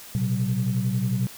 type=tone cluster; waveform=sine; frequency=118.1 / 129.2 / 189.4 Hz; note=A#2 / C3 / F#3; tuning=+23 / -21 / +41 cents; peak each=-25 dBFS; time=0.15-1.27 s; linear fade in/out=0 ms; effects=tanh soft clip ceiling -15 dBFS + white hiss -43 dBFS RMS until 1.37 s